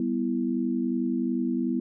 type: chord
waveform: sine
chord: E minor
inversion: first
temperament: equal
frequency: 196 / 246.9 / 329.6 Hz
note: G3 / B3 / E4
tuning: 0 / 0 / 0 cents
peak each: -31 / -26 / -30 dBFS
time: 0-1.8 s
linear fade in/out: 2 ms
effects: none